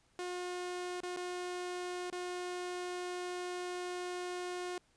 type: tone with dropouts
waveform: sawtooth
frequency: 358.7 Hz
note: F4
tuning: 46 cents sharp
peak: -34 dBFS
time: 0.19-4.78 s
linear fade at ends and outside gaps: 1 ms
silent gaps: 1.004-1.033 / 1.164-1.17 / 2.101-2.126 s
effects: pink hiss -71 dBFS RMS until 4.96 s + resampled to 22050 Hz